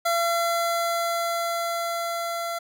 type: tone with level ramp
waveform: 25% pulse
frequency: 680 Hz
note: F5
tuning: 46 cents flat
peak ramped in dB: -17 to -24 dBFS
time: 0.05-2.59 s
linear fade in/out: 10 ms
effects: none